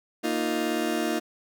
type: chord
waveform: 30% pulse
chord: Bb suspended fourth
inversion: none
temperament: just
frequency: 233.1 / 310.8 / 349.6 Hz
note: Bb3 / Eb4 / F4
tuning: 0 / -2 / +2 cents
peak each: -28 / -26 / -27 dBFS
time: 0.23-1.2 s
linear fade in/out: 20 ms
effects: none